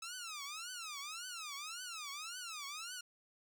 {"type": "tone with vibrato", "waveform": "10% pulse", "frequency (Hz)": 1292, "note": "E6", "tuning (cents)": -35, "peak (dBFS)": -35, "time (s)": [0.02, 3.01], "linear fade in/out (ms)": 5, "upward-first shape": "triangle", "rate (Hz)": 1.8, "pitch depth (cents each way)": 290, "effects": []}